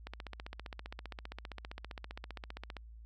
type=click train; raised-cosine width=0.3 ms; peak=-27 dBFS; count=42; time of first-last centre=0.07-2.767 s; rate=15.2 Hz; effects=added 56 Hz sine -49 dBFS peak until 3.05 s